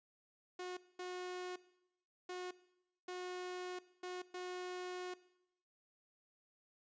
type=tone bursts at uneven times; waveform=sawtooth; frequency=362.7 Hz; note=F#4; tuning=34 cents flat; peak=-39 dBFS; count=6; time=0.59-0.77 / 0.99-1.56 / 2.29-2.51 / 3.08-3.79 / 4.03-4.22 / 4.34-5.14 s; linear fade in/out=5 ms; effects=noise-tail reverb RT60 0.8 s tail -18 dB re dry + resampled to 16000 Hz